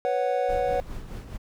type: chord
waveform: triangle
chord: B suspended second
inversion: none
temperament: equal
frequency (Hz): 493.9 / 554.4 / 740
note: B4 / C#5 / F#5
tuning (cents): 0 / 0 / 0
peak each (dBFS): -25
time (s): 0.05-0.8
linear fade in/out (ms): 0
type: noise with tremolo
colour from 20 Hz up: brown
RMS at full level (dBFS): -34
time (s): 0.48-1.38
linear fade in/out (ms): 20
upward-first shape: sine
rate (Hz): 4.8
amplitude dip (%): 55
effects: none